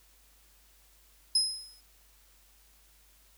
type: tone with exponential decay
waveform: 35% pulse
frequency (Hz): 5110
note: D#8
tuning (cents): +45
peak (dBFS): -18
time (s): 1.35-1.81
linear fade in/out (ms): 5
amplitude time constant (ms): 100
effects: added 50 Hz sine -63 dBFS peak until 3.37 s + white hiss -63 dBFS RMS until 3.37 s